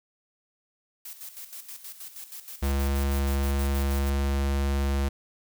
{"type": "noise with tremolo", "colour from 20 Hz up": "blue", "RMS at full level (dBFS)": -40, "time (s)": [1.05, 4.1], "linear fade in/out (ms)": 5, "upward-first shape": "square", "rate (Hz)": 6.3, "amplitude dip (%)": 65}
{"type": "tone", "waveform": "square", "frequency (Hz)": 69.3, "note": "C#2", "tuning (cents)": 0, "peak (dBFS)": -24, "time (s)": [2.62, 5.09], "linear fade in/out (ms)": 10}
{"effects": []}